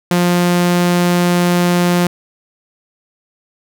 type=tone; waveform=sawtooth; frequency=176.1 Hz; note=F3; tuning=15 cents sharp; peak=-7 dBFS; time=0.11-2.07 s; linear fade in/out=2 ms; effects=none